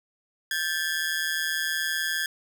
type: ring-modulated tone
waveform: sawtooth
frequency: 1661.2 Hz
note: G#6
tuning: in tune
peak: -19 dBFS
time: 0.51-2.26 s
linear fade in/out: 2 ms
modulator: 79.7 Hz
effects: 10-bit